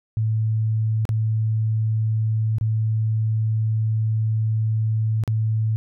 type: tone with dropouts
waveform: sine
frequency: 110 Hz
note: A2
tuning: in tune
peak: -18 dBFS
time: 0.17-5.76 s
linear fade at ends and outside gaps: 0 ms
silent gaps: 1.053-1.091 / 2.584-2.611 / 5.237-5.277 s
effects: none